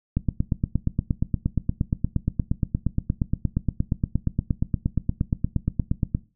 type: click train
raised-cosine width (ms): 5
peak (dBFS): -9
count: 52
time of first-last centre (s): 0.17-6.149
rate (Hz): 8.53
effects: noise-tail reverb RT60 0.3 s tail -18 dB re dry